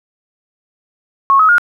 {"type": "tone with pitch steps", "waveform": "sine", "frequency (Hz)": [1096, 1276, 1425], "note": ["C#6", "D#6", "F6"], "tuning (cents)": [-20, 43, 34], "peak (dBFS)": -6, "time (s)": [1.3, 1.582], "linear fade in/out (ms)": 0, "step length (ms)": 94, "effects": ["8-bit"]}